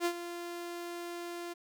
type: tone with ADSR envelope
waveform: sawtooth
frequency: 346.1 Hz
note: F4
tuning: 16 cents flat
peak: -23 dBFS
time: 0-1.54 s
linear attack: 54 ms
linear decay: 72 ms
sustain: -12 dB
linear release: 17 ms
effects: none